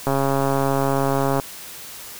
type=click train; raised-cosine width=1 ms; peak=-7 dBFS; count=183; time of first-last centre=0.07-1.398 s; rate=137 Hz; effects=white hiss -37 dBFS RMS until 2.19 s